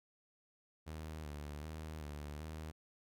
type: tone with vibrato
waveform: sawtooth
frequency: 76 Hz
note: D#2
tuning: 40 cents flat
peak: -40 dBFS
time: 0.86-2.72 s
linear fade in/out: 20 ms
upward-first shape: square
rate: 1.3 Hz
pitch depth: 53 cents each way
effects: none